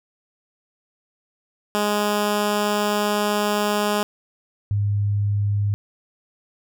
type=tone pair in turn; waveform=10% pulse / sine; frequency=207.7 / 102.24 Hz; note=G#3 / G#2; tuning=0 / -27 cents; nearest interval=octave; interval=1227 cents; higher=first; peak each=-11 / -18 dBFS; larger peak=first; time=1.75-4.03 / 4.71-5.74 s; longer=first; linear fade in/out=0 ms; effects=none